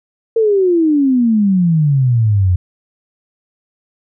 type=exponential sweep; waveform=sine; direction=down; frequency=460 to 87.31 Hz; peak=-9 dBFS; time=0.36-2.56 s; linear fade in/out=5 ms; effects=none